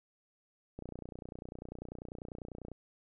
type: click train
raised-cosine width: 2 ms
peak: -30 dBFS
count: 59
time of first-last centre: 0.79-2.717 s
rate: 30.1 Hz
effects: none